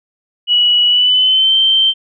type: tone with pitch glide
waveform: sine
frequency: 2931 to 3123 Hz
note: F#7 to G7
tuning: -17 to -7 cents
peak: -8 dBFS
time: 0.47-1.94 s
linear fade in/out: 50 ms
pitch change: +110 cents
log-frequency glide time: 0.87-1.56 s
effects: none